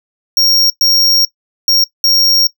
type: tone bursts at uneven times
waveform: square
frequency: 5570 Hz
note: F8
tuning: 5 cents flat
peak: -8 dBFS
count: 4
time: 0.37-0.7 / 0.81-1.25 / 1.68-1.84 / 2.04-2.47 s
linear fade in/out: 2 ms
effects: noise-tail reverb RT60 0.1 s tail -20 dB re dry